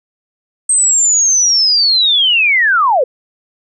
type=linear sweep; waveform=sine; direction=down; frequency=8372 to 467.9 Hz; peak=-8 dBFS; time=0.69-3.04 s; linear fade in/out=5 ms; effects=none